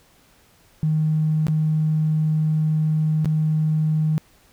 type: tone with dropouts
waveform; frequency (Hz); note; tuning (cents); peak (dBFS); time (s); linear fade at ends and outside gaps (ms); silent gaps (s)
triangle; 155.6; D#3; 0; -13; 0.83-4.18; 0; 1.468-1.483 / 3.246-3.257
effects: tanh soft clip ceiling -15 dBFS + pink hiss -56 dBFS RMS until 4.52 s